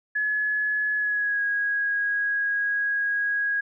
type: tone with pitch glide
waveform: sine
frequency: 1700 to 1649.7 Hz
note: G#6 to G#6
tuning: +40 to -12 cents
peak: -22 dBFS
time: 0.15-3.61 s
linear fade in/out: 10 ms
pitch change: -52 cents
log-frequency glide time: 0.96-1.42 s
effects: none